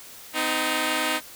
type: tone pair together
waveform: 5% pulse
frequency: 255.5 / 311.7 Hz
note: C4 / D#4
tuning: -41 / +3 cents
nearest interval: minor third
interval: 344 cents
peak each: -16 / -13 dBFS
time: 0.33-1.21 s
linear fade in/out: 50 ms
effects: white hiss -44 dBFS RMS until 1.35 s